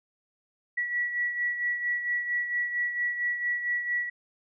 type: beating tone pair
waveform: sine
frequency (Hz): 1938 / 1942.4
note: B6 / B6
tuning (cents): -33 / -29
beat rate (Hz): 4.4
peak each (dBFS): -27 / -35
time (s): 0.77-4.1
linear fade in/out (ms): 10
effects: none